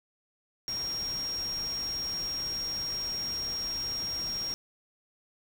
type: tone in noise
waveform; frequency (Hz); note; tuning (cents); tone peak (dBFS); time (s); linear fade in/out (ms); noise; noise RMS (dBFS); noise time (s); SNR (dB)
sine; 5580; F8; -2; -31; 0.68-4.54; 0; pink; -44; 0.68-4.54; +10
effects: none